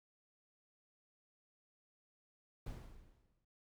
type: noise with exponential decay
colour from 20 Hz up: brown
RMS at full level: -43 dBFS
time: 2.66-3.45 s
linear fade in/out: 5 ms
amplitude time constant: 170 ms
effects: none